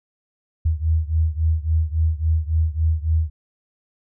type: beating tone pair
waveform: sine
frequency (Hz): 78.6 / 82.2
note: D#2 / E2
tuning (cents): +18 / -4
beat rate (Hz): 3.6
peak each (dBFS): -19 / -21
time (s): 0.65-3.3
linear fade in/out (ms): 10
effects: none